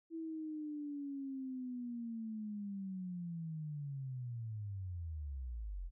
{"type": "linear sweep", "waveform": "sine", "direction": "down", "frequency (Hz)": [329.6, 40.34], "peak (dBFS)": -40, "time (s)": [0.1, 5.91], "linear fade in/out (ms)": 50, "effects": []}